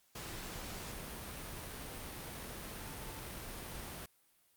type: tone in noise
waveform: sine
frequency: 889 Hz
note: A5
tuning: 18 cents sharp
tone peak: -56 dBFS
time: 2.78-3.2 s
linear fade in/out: 5 ms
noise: pink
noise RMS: -45 dBFS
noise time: 0.15-4.06 s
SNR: -14 dB
effects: white hiss -71 dBFS RMS until 4.56 s + Opus 48 kbps